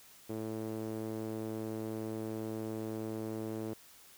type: tone with band-pass filter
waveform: sawtooth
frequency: 110 Hz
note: A2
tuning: in tune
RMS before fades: -39 dBFS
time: 0.29-3.74 s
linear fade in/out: 10 ms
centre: 370 Hz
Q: 1.7
effects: white hiss -58 dBFS RMS until 4.17 s